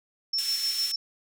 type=tone with tremolo; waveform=sine; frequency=5400 Hz; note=E8; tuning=41 cents sharp; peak=-24 dBFS; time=0.33-0.96 s; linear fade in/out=5 ms; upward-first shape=square; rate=6.6 Hz; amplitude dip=45%
type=band-pass noise; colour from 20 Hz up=white; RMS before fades=-36 dBFS; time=0.38-0.92 s; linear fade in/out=5 ms; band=2500 to 10000 Hz; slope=12 dB/octave
effects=none